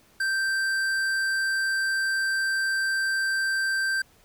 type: tone with tanh clipping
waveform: sine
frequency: 1566 Hz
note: G6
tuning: 2 cents flat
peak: -25 dBFS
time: 0.2-4.02 s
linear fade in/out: 5 ms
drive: 14 dB
effects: pink hiss -59 dBFS RMS until 4.24 s